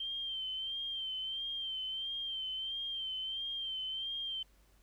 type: tone with vibrato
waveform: sine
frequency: 3136 Hz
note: G7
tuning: in tune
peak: -36 dBFS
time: 0-4.43 s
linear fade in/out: 5 ms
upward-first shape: sine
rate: 1.5 Hz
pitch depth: 47 cents each way
effects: added 50 Hz sine -64 dBFS peak until 4.82 s + pink hiss -70 dBFS RMS until 4.82 s